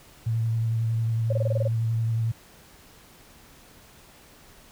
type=tone with vibrato; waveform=sine; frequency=113.5 Hz; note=A#2; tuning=46 cents flat; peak=-22 dBFS; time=0.26-2.32 s; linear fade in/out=10 ms; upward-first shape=sine; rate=11 Hz; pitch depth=20 cents each way
type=tone bursts; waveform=sine; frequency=550 Hz; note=C#5; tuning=14 cents flat; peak=-24 dBFS; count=8; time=1.3-1.677 s; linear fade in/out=5 ms; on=27 ms; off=23 ms
effects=pink hiss -52 dBFS RMS until 4.71 s